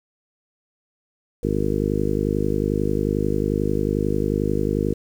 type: harmonic tone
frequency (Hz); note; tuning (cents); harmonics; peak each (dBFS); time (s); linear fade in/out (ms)
51.2; G#1; -24; 1 / 2 / 3 / 4 / 5 / 6 / 7 / 8 / 9; -28 / -28 / -28 / -28 / -28 / -28 / -28 / -28 / -28; 1.43-4.94; 5
effects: 8-bit